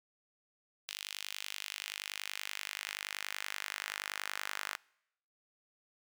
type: tone with high-pass filter sweep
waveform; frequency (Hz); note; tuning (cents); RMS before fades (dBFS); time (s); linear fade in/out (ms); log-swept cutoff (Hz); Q
sawtooth; 50.5; G#1; -48; -42; 0.88-4.77; 5; 3100 to 1500; 1.6
effects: noise-tail reverb RT60 0.8 s tail -25 dB re dry